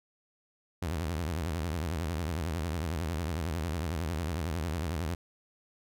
sawtooth tone with vibrato, 81.6 Hz, E2, 17 cents flat, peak -27 dBFS, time 0.82-5.15 s, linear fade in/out 5 ms, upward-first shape sine, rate 11 Hz, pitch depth 190 cents each way, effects none

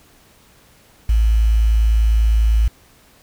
sine tone with quantisation, 55 Hz, A1, in tune, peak -11 dBFS, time 1.09-2.68 s, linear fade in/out 5 ms, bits 6, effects pink hiss -51 dBFS RMS until 3.22 s

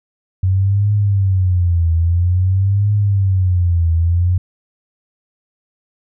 sine tone with vibrato, 92.5 Hz, F#2, in tune, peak -11 dBFS, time 0.43-4.38 s, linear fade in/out 5 ms, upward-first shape triangle, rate 0.5 Hz, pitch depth 210 cents each way, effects none

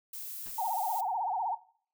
violet noise, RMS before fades -41 dBFS, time 0.13-1.01 s, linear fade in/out 5 ms
pink noise with exponential decay, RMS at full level -47 dBFS, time 0.46-0.61 s, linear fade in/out 0 ms, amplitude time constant 32 ms
sine tone with vibrato, 826 Hz, G#5, 10 cents flat, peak -29 dBFS, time 0.58-1.55 s, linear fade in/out 5 ms, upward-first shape sine, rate 16 Hz, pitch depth 220 cents each way
effects noise-tail reverb RT60 0.5 s tail -18 dB re dry

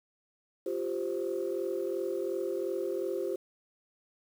sine chord, F suspended second, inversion none, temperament equal, 349.2 / 392 / 523.3 Hz, F4 / G4 / C5, 0 / 0 / 0 cents, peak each -34 / -33 / -35 dBFS, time 0.66-3.36 s, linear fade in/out 5 ms, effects tanh soft clip ceiling -23 dBFS + 9-bit

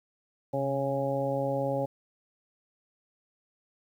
harmonic tone with a mistuned harmonic, 137.8 Hz, C#3, 10 cents flat, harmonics 1 / 2 / 3 / 4 / 5 / 6, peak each -34 / -35 / -38 / -29 / -40 / -36 dBFS, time 0.53-1.86 s, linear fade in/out 10 ms, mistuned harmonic 1, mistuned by -45 cents, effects 10-bit

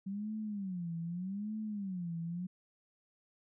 sine tone with vibrato, 190 Hz, F#3, 46 cents sharp, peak -36 dBFS, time 0.06-2.47 s, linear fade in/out 10 ms, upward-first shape sine, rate 0.82 Hz, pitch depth 230 cents each way, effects none

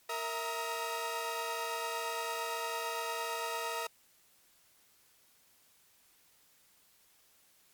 sawtooth tone cluster, 463.1 / 656 / 935 / 1265 Hz, A#4 / E5 / A#5 / D#6, -11 / -9 / +5 / +28 cents, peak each -37 / -38 / -35 / -37 dBFS, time 0.09-3.87 s, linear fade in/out 5 ms, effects white hiss -66 dBFS RMS until 7.73 s + MP3 96 kbps

